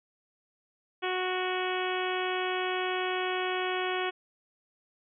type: harmonic tone with a mistuned harmonic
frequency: 368.2 Hz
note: F#4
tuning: 8 cents flat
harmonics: 1 / 2 / 3 / 4 / 5 / 6 / 7 / 8 / 9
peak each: -32 / -35 / -37 / -38 / -39 / -40 / -40 / -41 / -42 dBFS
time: 1.02-4.11 s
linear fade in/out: 20 ms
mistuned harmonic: 6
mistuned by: +24 cents
effects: none